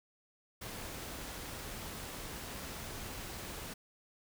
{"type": "noise", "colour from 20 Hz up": "pink", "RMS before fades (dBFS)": -44, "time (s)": [0.61, 3.74], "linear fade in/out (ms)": 10, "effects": []}